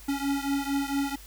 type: beating tone pair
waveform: square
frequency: 277.2 / 281.6 Hz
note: C#4 / C#4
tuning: 0 / +27 cents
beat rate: 4.4 Hz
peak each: -29 / -31 dBFS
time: 0.08-1.16 s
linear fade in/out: 10 ms
effects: added 50 Hz sine -47 dBFS peak until 1.26 s + white hiss -50 dBFS RMS until 1.26 s